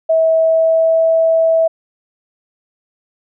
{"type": "tone with pitch glide", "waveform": "sine", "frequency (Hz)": [647, 652.3], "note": ["E5", "E5"], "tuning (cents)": [-32, -18], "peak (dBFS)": -9, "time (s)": [0.09, 1.68], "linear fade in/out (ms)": 10, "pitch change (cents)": 14, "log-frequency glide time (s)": [0.34, 1.06], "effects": []}